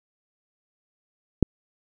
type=click; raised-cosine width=3 ms; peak=-3 dBFS; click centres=1.427 s; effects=none